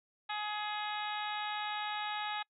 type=harmonic tone; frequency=420.2 Hz; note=G#4; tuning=20 cents sharp; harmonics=2 / 3 / 4 / 5 / 6 / 7 / 8 / 9; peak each=-38 / -43 / -43 / -47 / -46 / -50 / -46 / -46 dBFS; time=0.29-2.43 s; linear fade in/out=10 ms; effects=noise-tail reverb RT60 0.1 s tail -26 dB re dry